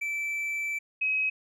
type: tone pair in turn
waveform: triangle / sine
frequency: 2324 / 2544 Hz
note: D7 / D#7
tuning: -19 / +38 cents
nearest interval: major second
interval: 157 cents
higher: second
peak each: -27 / -24 dBFS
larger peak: second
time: 0.01-0.79 / 1.01-1.3 s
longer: first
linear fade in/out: 10 ms
effects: none